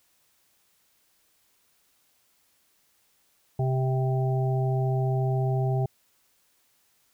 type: harmonic tone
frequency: 130.6 Hz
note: C3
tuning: 3 cents flat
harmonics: 1 / 3 / 5 / 6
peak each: -23 / -32 / -35 / -35 dBFS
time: 3.59-5.86 s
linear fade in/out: 5 ms
effects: white hiss -67 dBFS RMS until 7.13 s